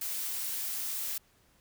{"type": "noise", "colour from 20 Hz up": "blue", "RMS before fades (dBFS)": -35, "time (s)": [0.01, 1.18], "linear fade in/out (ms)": 5, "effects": ["pink hiss -66 dBFS RMS until 1.6 s"]}